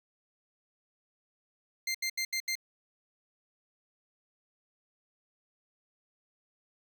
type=tone bursts; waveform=20% pulse; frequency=2093 Hz; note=C7; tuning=in tune; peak=-25 dBFS; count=5; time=1.87-2.554 s; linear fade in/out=5 ms; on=76 ms; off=76 ms; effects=none